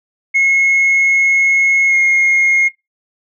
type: tone with pitch glide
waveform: sine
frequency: 2171 to 2145 Hz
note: C#7 to C7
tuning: -37 to +42 cents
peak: -7 dBFS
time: 0.34-2.69 s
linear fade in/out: 20 ms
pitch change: -21 cents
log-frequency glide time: 1.88-1.95 s
effects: noise-tail reverb RT60 0.2 s tail -20 dB re dry + tanh soft clip ceiling -7 dBFS